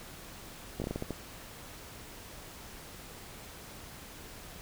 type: slowing click train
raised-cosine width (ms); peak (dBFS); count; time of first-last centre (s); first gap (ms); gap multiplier
2; -21; 8; 0.8-1.107; 18; 1.29
effects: pink hiss -48 dBFS RMS until 4.61 s